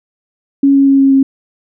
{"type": "tone with pitch steps", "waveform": "sine", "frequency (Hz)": [277.2, 275.4, 273.7, 272, 270.2], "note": ["C#4", "C#4", "C#4", "C#4", "C#4"], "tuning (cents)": [0, -11, -22, -33, -44], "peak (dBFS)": -5, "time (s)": [0.63, 1.23], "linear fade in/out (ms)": 5, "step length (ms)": 120, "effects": []}